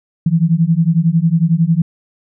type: beating tone pair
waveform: sine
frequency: 160 / 171 Hz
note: D#3 / F3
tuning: +49 / -36 cents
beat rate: 11 Hz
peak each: -13 dBFS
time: 0.26-1.82 s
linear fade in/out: 5 ms
effects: none